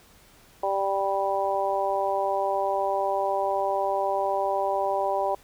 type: harmonic tone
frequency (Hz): 196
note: G3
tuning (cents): 0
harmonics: 2 / 3 / 4 / 5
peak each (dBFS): -31 / -27 / -27 / -30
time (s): 0.63-5.35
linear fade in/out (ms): 5
effects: pink hiss -55 dBFS RMS until 5.43 s